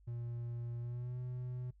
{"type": "tone with pitch glide", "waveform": "triangle", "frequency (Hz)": [118.7, 124.82], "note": ["A#2", "B2"], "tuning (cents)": [32, 19], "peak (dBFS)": -37, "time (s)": [0.07, 1.71], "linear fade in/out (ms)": 10, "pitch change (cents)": 87, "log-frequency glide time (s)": [0.79, 1.18], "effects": ["noise-tail reverb RT60 0.1 s tail -22 dB re dry", "added 50 Hz sine -61 dBFS peak until 1.8 s"]}